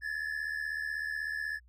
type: tone pair together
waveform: triangle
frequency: 1706 / 1782.2 Hz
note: G#6 / A6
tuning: +46 / +22 cents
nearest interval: minor second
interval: 76 cents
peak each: -33 / -36 dBFS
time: 0.01-1.6 s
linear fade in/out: 50 ms
effects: added 60 Hz sine -57 dBFS peak until 1.68 s